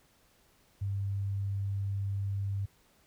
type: tone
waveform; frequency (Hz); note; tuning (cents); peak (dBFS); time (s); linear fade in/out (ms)
sine; 99; G2; +18; -30; 0.81-2.66; 10
effects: pink hiss -66 dBFS RMS until 3.06 s